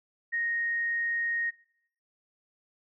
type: tone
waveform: sine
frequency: 1864.7 Hz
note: A#6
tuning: in tune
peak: -27 dBFS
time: 0.32-1.51 s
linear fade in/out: 20 ms
effects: noise-tail reverb RT60 0.7 s tail -20 dB re dry